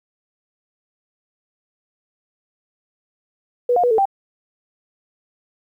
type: tone with pitch steps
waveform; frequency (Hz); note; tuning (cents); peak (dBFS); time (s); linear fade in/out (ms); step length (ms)
sine; 488.7 / 711 / 488.3 / 442.2 / 785; B4 / F5 / B4 / A4 / G5; -18 / +31 / -20 / +9 / +2; -13; 3.69-4.055; 5; 73
effects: 9-bit